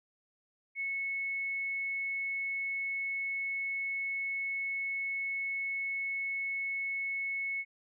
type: tone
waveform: sine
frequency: 2200 Hz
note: C#7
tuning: 14 cents flat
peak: -32 dBFS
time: 0.75-7.65 s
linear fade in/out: 50 ms
effects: none